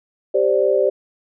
sine chord, G suspended fourth, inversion none, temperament equal, 392 / 523.3 / 587.3 Hz, G4 / C5 / D5, 0 / 0 / 0 cents, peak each -18 dBFS, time 0.34-0.9 s, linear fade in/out 10 ms, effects none

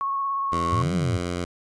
sine tone with vibrato, 1100 Hz, C#6, 14 cents flat, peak -23 dBFS, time 0.01-0.82 s, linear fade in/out 0 ms, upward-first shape square, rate 17 Hz, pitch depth 13 cents each way
10% pulse tone with pitch glide, 85 to 88.05 Hz, F2 to F2, -46 to +15 cents, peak -18 dBFS, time 0.52-1.45 s, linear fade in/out 5 ms, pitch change +61 cents, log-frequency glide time 0.7-0.89 s
sine exponential two-way sweep, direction up then down, 92.5 to 193 to 92.5 Hz, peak -22 dBFS, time 0.72-1.18 s, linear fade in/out 10 ms, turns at 0.94 s
effects resampled to 22050 Hz

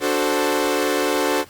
sawtooth chord, D dominant seventh, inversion none, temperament equal, 293.7 / 370 / 440 / 523.3 Hz, D4 / F#4 / A4 / C5, 0 / 0 / 0 / 0 cents, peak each -20 dBFS, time 0-1.45 s, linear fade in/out 50 ms, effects pink hiss -47 dBFS RMS until 1.49 s + Opus 48 kbps

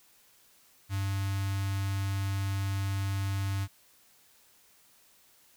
square tone with notch filter, 98 Hz, G2, in tune, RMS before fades -31 dBFS, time 0.89-3.68 s, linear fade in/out 50 ms, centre 460 Hz, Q 0.56, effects white hiss -62 dBFS RMS until 5.56 s

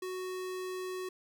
square tone, 370 Hz, F#4, in tune, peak -37 dBFS, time 0.02-1.09 s, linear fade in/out 5 ms, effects none

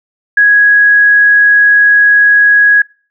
sine tone, 1663 Hz, G#6, 2 cents sharp, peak -3 dBFS, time 0.37-2.82 s, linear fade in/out 5 ms, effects noise-tail reverb RT60 0.4 s tail -24 dB re dry

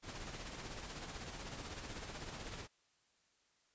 pink noise with tremolo, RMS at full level -45 dBFS, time 0.02-2.68 s, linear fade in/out 50 ms, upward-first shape sine, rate 16 Hz, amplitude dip 45%, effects white hiss -75 dBFS RMS until 3.74 s + resampled to 16000 Hz

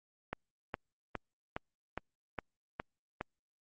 click train, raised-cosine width 0.5 ms, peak -21 dBFS, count 8, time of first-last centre 0.33-3.211 s, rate 2.43 Hz, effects Opus 48 kbps

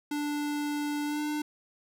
square tone with pitch glide, 293.7 to 299.5 Hz, D4 to D4, 0 to +34 cents, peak -30 dBFS, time 0.11-1.42 s, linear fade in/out 5 ms, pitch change +34 cents, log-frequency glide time 1.05-1.23 s, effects none

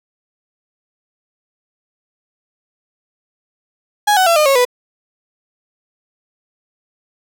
35% pulse tone with pitch steps, 830.6 / 748.6 / 674.7 / 608 / 548 / 493.9 Hz, G#5 / F#5 / E5 / D#5 / C#5 / B4, 0 / +20 / +40 / -40 / -20 / 0 cents, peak -8 dBFS, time 4.07-4.652 s, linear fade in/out 10 ms, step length 97 ms, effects none

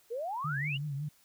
sine exponential sweep, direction up, 440 to 3015 Hz, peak -33 dBFS, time 0.1-0.78 s, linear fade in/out 20 ms
sine tone with vibrato, 144 Hz, D3, 34 cents flat, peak -33 dBFS, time 0.44-1.09 s, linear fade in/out 10 ms, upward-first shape triangle, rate 5.4 Hz, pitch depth 110 cents each way
effects white hiss -65 dBFS RMS until 1.24 s

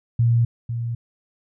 sine tone pair in turn, 117.4 / 117.4 Hz, A#2 / A#2, +13 / +13 cents, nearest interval unison, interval 0 cents, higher neither, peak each -14 / -23 dBFS, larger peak first, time 0.19-0.45 / 0.69-0.95 s, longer neither, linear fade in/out 5 ms, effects none

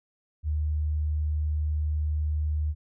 sine tone, 76 Hz, D#2, 40 cents flat, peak -24 dBFS, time 0.43-2.75 s, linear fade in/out 50 ms, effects none

